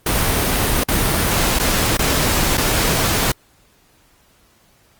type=noise with dropouts; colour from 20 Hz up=pink; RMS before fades=-17 dBFS; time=0.06-3.32 s; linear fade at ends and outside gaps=5 ms; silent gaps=0.838-0.884 / 1.589-1.596 / 1.971-1.99 / 2.573-2.578 s; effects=pink hiss -55 dBFS RMS until 4.99 s + Opus 32 kbps